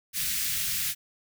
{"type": "band-stop noise", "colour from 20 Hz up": "white", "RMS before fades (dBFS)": -29, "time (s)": [0.13, 0.95], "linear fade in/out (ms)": 50, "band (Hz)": [180, 1700], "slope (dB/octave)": 24, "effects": []}